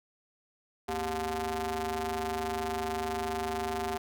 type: ring-modulated tone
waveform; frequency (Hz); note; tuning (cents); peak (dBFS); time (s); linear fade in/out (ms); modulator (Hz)
sawtooth; 161.8; E3; -32; -24; 0.88-3.98; 10; 554
effects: none